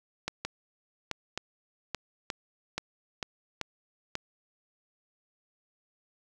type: two click trains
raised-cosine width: 0.2 ms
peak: -14 / -15 dBFS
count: 5 / 5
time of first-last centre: 0.28-3.613 / 0.45-4.154 s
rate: 1.2 / 1.08 Hz
effects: none